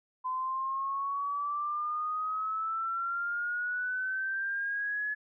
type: exponential sweep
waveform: sine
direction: up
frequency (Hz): 1019 to 1707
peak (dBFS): -30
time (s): 0.24-5.15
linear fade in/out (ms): 20
effects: none